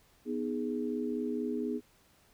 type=chord; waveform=sine; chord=G# minor; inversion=first; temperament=equal; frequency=246.9 / 311.1 / 415.3 Hz; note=B3 / D#4 / G#4; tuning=0 / 0 / 0 cents; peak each=-34 / -37 / -36 dBFS; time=0.25-1.81 s; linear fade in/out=50 ms; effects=pink hiss -65 dBFS RMS until 2.33 s